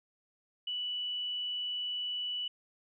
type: tone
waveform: sine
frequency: 2960 Hz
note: F#7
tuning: in tune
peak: -33 dBFS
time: 0.67-2.48 s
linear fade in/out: 5 ms
effects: none